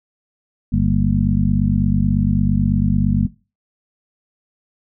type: harmonic tone with a mistuned harmonic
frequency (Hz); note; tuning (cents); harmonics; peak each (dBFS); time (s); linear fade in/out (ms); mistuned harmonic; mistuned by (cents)
49; G1; 0; 1 / 2 / 3 / 4 / 5; -20 / -20 / -20 / -20 / -20; 0.72-3.27; 10; 5; -90
effects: noise-tail reverb RT60 0.3 s tail -19 dB re dry